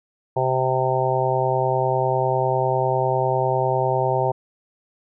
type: harmonic tone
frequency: 130 Hz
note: C3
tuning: 11 cents flat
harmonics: 1 / 3 / 4 / 5 / 6 / 7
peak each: -25 / -25 / -25 / -25 / -25 / -25 dBFS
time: 0.36-4.32 s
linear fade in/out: 10 ms
effects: none